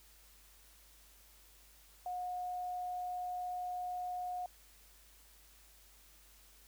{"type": "tone", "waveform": "sine", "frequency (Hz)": 723, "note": "F#5", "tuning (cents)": -40, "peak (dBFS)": -37, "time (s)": [2.06, 4.46], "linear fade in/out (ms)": 2, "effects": ["added 50 Hz sine -64 dBFS peak until 6.67 s", "white hiss -63 dBFS RMS until 6.67 s"]}